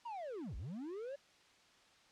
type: linear two-way sweep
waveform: triangle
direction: down then up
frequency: 976 to 43.27 to 577 Hz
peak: -40 dBFS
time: 0.05-1.16 s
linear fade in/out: 10 ms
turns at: 0.56 s
effects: white hiss -66 dBFS RMS until 2.11 s + low-pass 5000 Hz 12 dB/octave